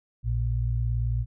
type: tone pair together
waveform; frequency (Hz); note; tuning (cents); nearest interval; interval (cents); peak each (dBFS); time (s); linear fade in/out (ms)
sine; 58.35 / 116.7; A#1 / A#2; +2 / +2; octave; 1200; -26; 0.23-1.26; 50
effects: none